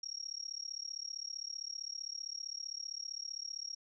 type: tone with amplitude modulation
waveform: sine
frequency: 5588 Hz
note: F8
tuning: in tune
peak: -36 dBFS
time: 0.03-3.75 s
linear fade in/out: 5 ms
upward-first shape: sine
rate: 35.4 Hz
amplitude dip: 100%
effects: none